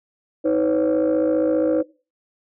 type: tone cluster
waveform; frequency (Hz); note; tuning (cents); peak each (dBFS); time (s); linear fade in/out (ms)
sine; 317.1 / 505 / 560; D#4 / B4 / C#5; +33 / +39 / +18; -18 / -19 / -21; 0.44-1.83; 20
effects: noise-tail reverb RT60 0.3 s tail -18 dB re dry + tanh soft clip ceiling -12 dBFS